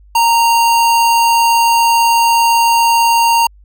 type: tone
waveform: square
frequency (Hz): 927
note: A#5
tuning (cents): -10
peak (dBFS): -9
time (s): 0.15-3.47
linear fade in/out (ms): 5
effects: added 50 Hz sine -40 dBFS peak until 3.64 s